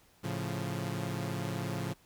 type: chord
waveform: sawtooth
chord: A augmented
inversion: none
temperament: equal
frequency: 110 / 138.59 / 174.61 Hz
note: A2 / C#3 / E#3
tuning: 0 / 0 / 0 cents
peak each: -34 dBFS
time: 0.23-1.94 s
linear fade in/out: 20 ms
effects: pink hiss -64 dBFS RMS until 2.05 s